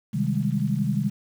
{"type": "chord", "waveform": "sine", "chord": "Ab major seventh", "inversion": "first", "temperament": "equal", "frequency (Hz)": [130.81, 155.56, 196, 207.7], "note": ["C3", "Eb3", "G3", "Ab3"], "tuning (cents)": [0, 0, 0, 0], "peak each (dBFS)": -27, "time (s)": [0.13, 1.1], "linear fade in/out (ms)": 20, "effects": ["8-bit"]}